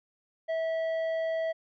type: tone with tanh clipping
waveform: triangle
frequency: 650 Hz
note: E5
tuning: 24 cents flat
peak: -29 dBFS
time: 0.48-1.53 s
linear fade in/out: 20 ms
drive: 12 dB
effects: none